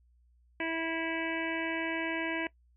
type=harmonic tone; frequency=327.2 Hz; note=E4; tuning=13 cents flat; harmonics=1 / 2 / 3 / 5 / 6 / 7 / 8 / 9; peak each=-35 / -39 / -42 / -39 / -40 / -39 / -43 / -47 dBFS; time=0.6-2.47 s; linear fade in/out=2 ms; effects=noise-tail reverb RT60 0.1 s tail -20 dB re dry + added 60 Hz sine -62 dBFS peak until 2.76 s